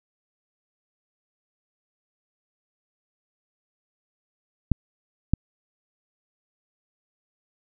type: clicks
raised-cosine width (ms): 5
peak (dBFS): -6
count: 2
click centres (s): 4.717 / 5.336
effects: none